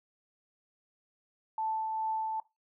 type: tone with tremolo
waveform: sine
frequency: 880 Hz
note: A5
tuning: in tune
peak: -29 dBFS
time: 1.58-2.4 s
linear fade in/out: 2 ms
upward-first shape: triangle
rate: 2.4 Hz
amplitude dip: 30%
effects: noise-tail reverb RT60 0.2 s tail -18 dB re dry